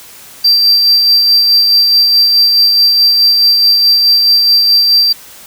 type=tone with tremolo; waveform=triangle; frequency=4699 Hz; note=D8; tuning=in tune; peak=-3 dBFS; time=0.44-5.13 s; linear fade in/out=10 ms; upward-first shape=sine; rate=4.7 Hz; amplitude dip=30%; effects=white hiss -35 dBFS RMS until 5.46 s